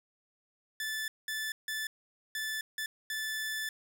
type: tone bursts at uneven times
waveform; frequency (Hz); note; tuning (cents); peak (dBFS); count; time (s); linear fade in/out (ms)
sawtooth; 1749; A6; -11; -30; 6; 0.8-1.08 / 1.28-1.52 / 1.68-1.87 / 2.35-2.61 / 2.78-2.86 / 3.1-3.69; 2
effects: none